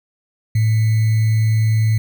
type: tone with sample-and-hold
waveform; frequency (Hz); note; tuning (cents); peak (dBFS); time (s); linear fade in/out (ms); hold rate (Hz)
sine; 110; A2; 0; -12; 0.55-1.98; 5; 2100
effects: none